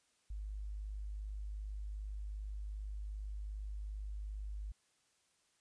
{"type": "tone", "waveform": "sine", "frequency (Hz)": 51.3, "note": "G#1", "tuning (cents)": -21, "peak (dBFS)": -40, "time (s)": [0.3, 4.72], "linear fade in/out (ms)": 5, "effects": ["white hiss -75 dBFS RMS until 5.6 s", "resampled to 22050 Hz"]}